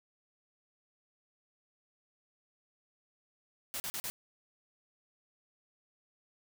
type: noise bursts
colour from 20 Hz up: white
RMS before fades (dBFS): -38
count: 4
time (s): 3.74-4.1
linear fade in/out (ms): 0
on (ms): 60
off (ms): 40
effects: none